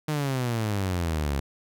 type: exponential sweep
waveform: sawtooth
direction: down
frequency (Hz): 155.56 to 67.3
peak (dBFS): -21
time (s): 0.08-1.4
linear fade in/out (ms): 5
effects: none